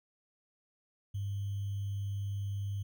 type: tone with sample-and-hold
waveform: sine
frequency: 99.7 Hz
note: G2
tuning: 30 cents sharp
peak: -33 dBFS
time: 1.14-2.83 s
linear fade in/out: 10 ms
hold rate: 3150 Hz
effects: none